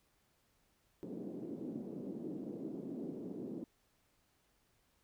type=band-pass noise; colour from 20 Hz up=white; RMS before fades=-44 dBFS; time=1.03-3.64 s; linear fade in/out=0 ms; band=190 to 350 Hz; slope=24 dB/octave; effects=pink hiss -75 dBFS RMS until 5.03 s